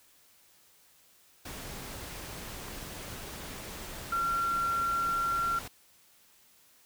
sine tone in noise, 1370 Hz, F6, 34 cents flat, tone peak -27 dBFS, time 4.12-5.59 s, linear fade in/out 5 ms, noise pink, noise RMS -42 dBFS, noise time 1.45-5.68 s, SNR +12 dB, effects white hiss -62 dBFS RMS until 6.85 s

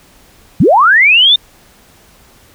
sine linear sweep, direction up, 110 to 3670 Hz, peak -4 dBFS, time 0.6-1.36 s, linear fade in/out 5 ms, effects pink hiss -45 dBFS RMS until 2.54 s

